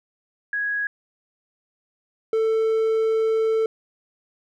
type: tone pair in turn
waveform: sine / triangle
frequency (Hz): 1661.2 / 444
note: G#6 / A4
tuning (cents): 0 / +16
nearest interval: octave + major seventh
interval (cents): 2284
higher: first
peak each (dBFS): -22 / -16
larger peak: second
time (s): 0.53-0.87 / 2.33-3.66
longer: second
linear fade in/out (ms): 2
effects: none